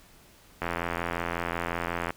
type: click train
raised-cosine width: 0.5 ms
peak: -14 dBFS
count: 128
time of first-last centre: 0.62-2.105 s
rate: 85.5 Hz
effects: pink hiss -56 dBFS RMS until 2.16 s